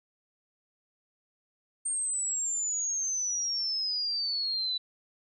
sine exponential sweep, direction down, 8710 to 3951 Hz, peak -28 dBFS, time 1.85-4.78 s, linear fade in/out 10 ms, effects none

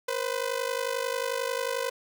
sawtooth ring-modulated tone, 504 Hz, B4, 35 cents sharp, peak -21 dBFS, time 0.08-1.9 s, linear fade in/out 5 ms, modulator 25.6 Hz, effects none

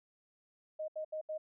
sine tone bursts, 622.3 Hz, D#5, in tune, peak -36 dBFS, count 4, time 0.79-1.38 s, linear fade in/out 10 ms, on 92 ms, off 74 ms, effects none

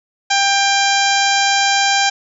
harmonic tone with a mistuned harmonic, 793 Hz, G5, 20 cents sharp, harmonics 1 / 2 / 3 / 4 / 5 / 6 / 7 / 8 / 9, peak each -16 / -19 / -21 / -22 / -23 / -24 / -24 / -25 / -26 dBFS, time 0.3-2.1 s, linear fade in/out 10 ms, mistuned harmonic 6, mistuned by +24 cents, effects none

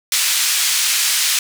white band-pass noise, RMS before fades -17 dBFS, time 0.12-1.39 s, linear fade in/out 2 ms, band 2000 to 8600 Hz, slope 12 dB/octave, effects none

